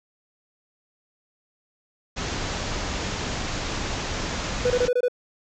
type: low-pass noise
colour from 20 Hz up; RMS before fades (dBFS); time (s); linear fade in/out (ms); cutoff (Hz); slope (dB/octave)
pink; -29; 2.16-4.89; 20; 7300; 96
type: tone bursts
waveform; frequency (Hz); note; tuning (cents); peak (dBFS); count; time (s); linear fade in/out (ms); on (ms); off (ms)
triangle; 493.9; B4; 0; -16; 6; 4.65-5.083; 5; 53; 23
effects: none